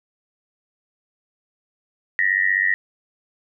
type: tone with amplitude modulation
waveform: sine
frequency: 1888 Hz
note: A#6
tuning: 22 cents sharp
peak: -12 dBFS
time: 2.19-2.74 s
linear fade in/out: 0 ms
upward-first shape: sine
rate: 95.6 Hz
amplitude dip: 100%
effects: none